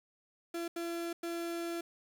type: tone bursts at uneven times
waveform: 35% pulse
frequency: 338.8 Hz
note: E4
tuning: 48 cents sharp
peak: -34 dBFS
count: 3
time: 0.54-0.68 / 0.76-1.13 / 1.23-1.81 s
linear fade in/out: 5 ms
effects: 10-bit